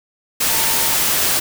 sine tone in noise, 907 Hz, A#5, 48 cents flat, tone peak -28 dBFS, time 0.49-0.95 s, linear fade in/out 10 ms, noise white, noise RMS -17 dBFS, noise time 0.4-1.4 s, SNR -14 dB, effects none

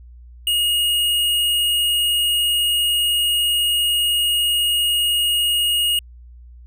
triangle tone with hard clipping, 2869 Hz, F7, 46 cents sharp, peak -17 dBFS, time 0.47-5.99 s, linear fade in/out 2 ms, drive 18 dB, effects added 60 Hz sine -39 dBFS peak until 6.66 s

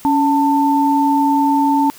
sine tone pair together, 280.4 / 890.2 Hz, C#4 / A5, +20 / +20 cents, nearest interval octave + minor sixth, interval 2000 cents, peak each -14 dBFS, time 0.05-1.9 s, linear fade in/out 0 ms, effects white hiss -41 dBFS RMS until 1.98 s

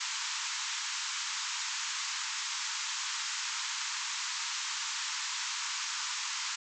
white band-pass noise, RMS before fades -36 dBFS, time 0-6.56 s, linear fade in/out 10 ms, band 880 to 7500 Hz, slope 96 dB/octave, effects none

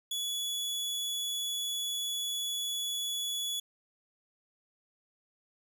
sawtooth tone, 3403 Hz, G#7, 41 cents sharp, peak -29 dBFS, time 0.11-3.6 s, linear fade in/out 5 ms, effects none

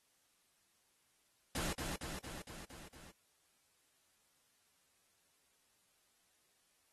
pink noise with echo, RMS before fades -40 dBFS, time 1.55-1.73 s, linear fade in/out 2 ms, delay 230 ms, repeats 6, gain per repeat -3 dB, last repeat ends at 3.11 s, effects white hiss -75 dBFS RMS until 6.92 s + AAC 32 kbps

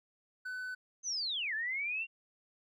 triangle tone, 1505 Hz, F#6, 29 cents sharp, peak -36 dBFS, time 0.45-0.75 s, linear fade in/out 10 ms
sine linear two-way sweep, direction down then up, 6310 to 1698 to 2785 Hz, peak -33 dBFS, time 1.03-2.07 s, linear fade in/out 50 ms, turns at 1.54 s
effects none

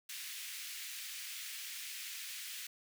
pink high-pass noise, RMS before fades -45 dBFS, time 0.09-2.67 s, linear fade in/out 5 ms, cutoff 2000 Hz, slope 24 dB/octave, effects none

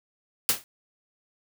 white noise with exponential decay, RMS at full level -18 dBFS, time 0.49-0.64 s, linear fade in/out 0 ms, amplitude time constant 32 ms, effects none

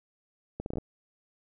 accelerating click train, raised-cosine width 2 ms, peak -21 dBFS, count 7, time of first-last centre 0.6-0.783 s, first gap 61 ms, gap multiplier 0.71, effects none

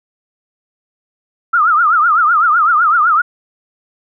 sine tone with vibrato, 1306 Hz, E6, 17 cents flat, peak -8 dBFS, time 1.53-3.22 s, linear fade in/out 10 ms, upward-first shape triangle, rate 7.9 Hz, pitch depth 190 cents each way, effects none

